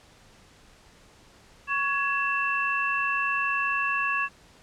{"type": "tone cluster", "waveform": "sine", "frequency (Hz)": [1117, 1676, 2679], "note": ["C#6", "G#6", "E7"], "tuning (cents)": [13, 15, 27], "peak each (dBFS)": -28, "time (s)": [1.67, 4.29], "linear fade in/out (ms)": 50, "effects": ["pink hiss -55 dBFS RMS until 4.62 s", "low-pass 8000 Hz 12 dB/octave"]}